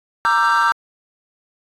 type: chord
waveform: triangle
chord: E half-diminished seventh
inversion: second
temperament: equal with one note detuned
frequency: 932.3 / 1174.7 / 1341.6 / 1568 Hz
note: Bb5 / D6 / E6 / G6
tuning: 0 / 0 / +30 / 0 cents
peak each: -16 dBFS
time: 0.25-0.72 s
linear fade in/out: 0 ms
effects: tanh soft clip ceiling -6 dBFS + AAC 48 kbps